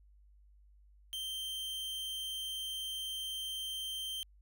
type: tone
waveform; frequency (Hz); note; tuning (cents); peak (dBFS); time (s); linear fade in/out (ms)
45% pulse; 3136; G7; 0; -37; 1.13-4.23; 0
effects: added 50 Hz sine -59 dBFS peak until 4.41 s